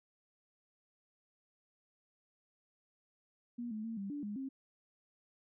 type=tone with pitch steps; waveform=sine; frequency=239.1 / 215.5 / 226.9 / 197.6 / 290 / 206.9 / 267.8 Hz; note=A#3 / A3 / A#3 / G3 / D4 / G#3 / C4; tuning=+44 / -36 / -47 / +14 / -22 / -6 / +40 cents; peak=-38 dBFS; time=3.58-4.49 s; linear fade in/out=10 ms; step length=130 ms; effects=none